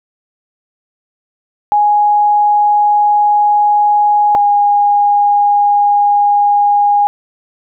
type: tone pair in turn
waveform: sine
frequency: 830.6 / 819.6 Hz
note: G#5 / G#5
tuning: 0 / -23 cents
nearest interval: unison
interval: 23 cents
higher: first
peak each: -7 dBFS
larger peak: neither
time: 1.72-4.35 / 4.35-7.07 s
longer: second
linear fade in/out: 0 ms
effects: none